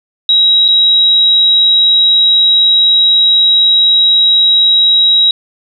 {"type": "tone with dropouts", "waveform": "sine", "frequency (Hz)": 3841, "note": "B7", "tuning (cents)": -49, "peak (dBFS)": -5, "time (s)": [0.29, 5.31], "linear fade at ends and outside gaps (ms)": 2, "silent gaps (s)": [0.681, 0.685], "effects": []}